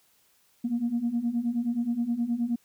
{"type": "beating tone pair", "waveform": "sine", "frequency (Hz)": [231, 240.5], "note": ["A#3", "B3"], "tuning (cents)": [-16, -46], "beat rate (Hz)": 9.5, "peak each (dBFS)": [-29, -26], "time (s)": [0.64, 2.56], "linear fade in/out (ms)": 10, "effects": ["tanh soft clip ceiling -19 dBFS", "white hiss -65 dBFS RMS until 2.64 s"]}